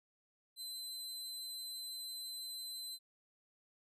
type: tone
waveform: sawtooth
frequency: 4053 Hz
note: B7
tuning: 44 cents sharp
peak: -40 dBFS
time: 0.56-2.99 s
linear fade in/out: 50 ms
effects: resampled to 32000 Hz